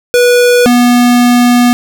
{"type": "tone pair in turn", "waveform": "square", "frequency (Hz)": [488, 243.5], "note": ["B4", "B3"], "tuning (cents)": [-21, -24], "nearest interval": "octave", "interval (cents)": 1203, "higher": "first", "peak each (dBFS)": -5, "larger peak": "neither", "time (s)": [[0.14, 0.66], [0.66, 1.73]], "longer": "second", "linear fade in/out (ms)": 0, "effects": []}